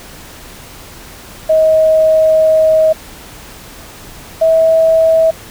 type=tone pair in turn; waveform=sine; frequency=633 / 647.8 Hz; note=D#5 / E5; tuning=+30 / -30 cents; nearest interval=unison; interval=40 cents; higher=second; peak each=-6 dBFS; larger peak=neither; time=1.49-2.93 / 4.41-5.31 s; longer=first; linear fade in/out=10 ms; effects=pink hiss -34 dBFS RMS until 5.5 s